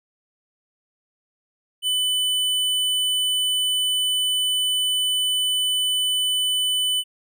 square tone, 3000 Hz, F#7, 23 cents sharp, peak -20 dBFS, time 1.82-7.04 s, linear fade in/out 50 ms, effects none

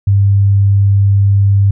sine tone, 99.5 Hz, G2, 26 cents sharp, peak -6 dBFS, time 0.07-1.71 s, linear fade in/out 5 ms, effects none

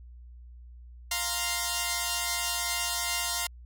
5% pulse chord, F suspended fourth, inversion none, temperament equal, 698.5 / 932.3 / 1046.5 Hz, F5 / Bb5 / C6, 0 / 0 / 0 cents, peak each -21 dBFS, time 1.11-3.47 s, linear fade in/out 5 ms, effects added 60 Hz sine -45 dBFS peak until 3.65 s

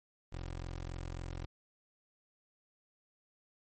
20% pulse tone, 43.65 Hz, F1, in tune, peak -35 dBFS, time 0.32-1.46 s, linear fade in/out 10 ms, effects MP3 32 kbps

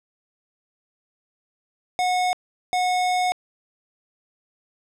square tone bursts at uneven times, 729 Hz, F#5, 26 cents flat, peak -20 dBFS, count 2, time 1.99-2.33 / 2.73-3.32 s, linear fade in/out 0 ms, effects low-pass 8000 Hz 12 dB/octave

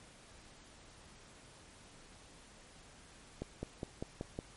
accelerating click train, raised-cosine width 2 ms, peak -25 dBFS, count 6, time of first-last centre 3.42-4.389 s, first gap 210 ms, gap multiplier 0.96, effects pink hiss -58 dBFS RMS until 4.56 s + MP3 48 kbps

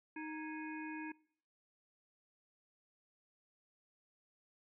harmonic tone with a mistuned harmonic, 311.1 Hz, D#4, in tune, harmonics 1 / 3 / 5 / 7 / 8, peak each -44 / -50 / -50 / -56 / -52 dBFS, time 0.16-1.12 s, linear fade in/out 5 ms, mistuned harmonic 5, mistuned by +110 cents, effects noise-tail reverb RT60 0.6 s tail -23 dB re dry

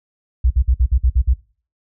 sine tone bursts, 61.74 Hz, B1, in tune, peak -10 dBFS, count 8, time 0.44-1.338 s, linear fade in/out 10 ms, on 65 ms, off 54 ms, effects noise-tail reverb RT60 0.4 s tail -20 dB re dry

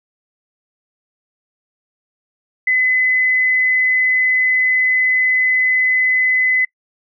sine tone, 2021 Hz, B6, 39 cents sharp, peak -12 dBFS, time 2.67-6.65 s, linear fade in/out 5 ms, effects noise-tail reverb RT60 0.1 s tail -25 dB re dry

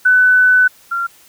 sine tone pair in turn, 1500 / 1380.6 Hz, F#6 / F6, +23 / -20 cents, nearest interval minor second, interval 143 cents, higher first, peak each -7 / -16 dBFS, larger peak first, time 0.05-0.68 / 0.91-1.07 s, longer first, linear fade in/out 10 ms, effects white hiss -47 dBFS RMS until 1.28 s

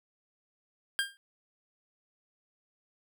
25% pulse tone with exponential decay, 1603 Hz, G6, 38 cents sharp, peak -20 dBFS, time 0.99-1.17 s, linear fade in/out 0 ms, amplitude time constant 38 ms, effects none

